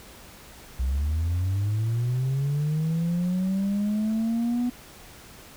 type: linear sweep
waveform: sine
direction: up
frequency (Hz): 61.5 to 246.9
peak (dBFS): -20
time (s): 0.79-4.7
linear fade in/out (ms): 10
effects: tanh soft clip ceiling -21 dBFS + pink hiss -47 dBFS RMS until 5.56 s